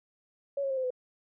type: tone with pitch steps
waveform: sine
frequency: 560 / 545.6 / 531.6 / 518 / 504.7 Hz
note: C#5 / C#5 / C5 / C5 / B4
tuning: +18 / -28 / +27 / -17 / +38 cents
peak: -28 dBFS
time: 0.57-0.905 s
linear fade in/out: 5 ms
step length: 67 ms
effects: none